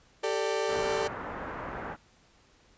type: chord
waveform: 35% pulse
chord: G suspended second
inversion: none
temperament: equal with one note detuned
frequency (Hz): 392 / 445.9 / 587.3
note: G4 / A4 / D5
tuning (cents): 0 / +23 / 0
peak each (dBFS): -31 / -29 / -31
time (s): 0.23-1.08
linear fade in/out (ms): 10
type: low-pass noise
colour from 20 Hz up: white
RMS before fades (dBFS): -38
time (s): 0.67-1.97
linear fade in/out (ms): 50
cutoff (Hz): 1500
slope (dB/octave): 24
effects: pink hiss -62 dBFS RMS until 2.77 s + resampled to 16000 Hz